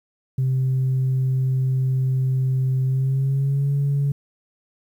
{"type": "tone with pitch glide", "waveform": "sine", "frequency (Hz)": [130.81, 141.01], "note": ["C3", "C#3"], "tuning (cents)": [0, 30], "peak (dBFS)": -16, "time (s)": [0.38, 4.12], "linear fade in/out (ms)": 5, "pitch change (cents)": 130, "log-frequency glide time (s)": [2.84, 3.73], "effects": ["tanh soft clip ceiling -15 dBFS", "9-bit"]}